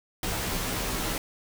pink noise with comb filter, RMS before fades -30 dBFS, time 0.23-1.18 s, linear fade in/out 2 ms, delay 14 ms, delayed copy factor -0.9, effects none

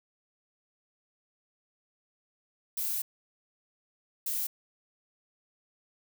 violet noise bursts at uneven times, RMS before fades -32 dBFS, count 2, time 2.77-3.02 / 4.26-4.47 s, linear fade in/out 5 ms, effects none

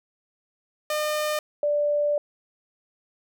sawtooth / sine tone pair in turn, 606 / 587.1 Hz, D#5 / D5, -46 / -1 cents, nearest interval minor second, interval 55 cents, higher first, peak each -20 dBFS, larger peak neither, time 0.9-1.39 / 1.63-2.18 s, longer second, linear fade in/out 2 ms, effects none

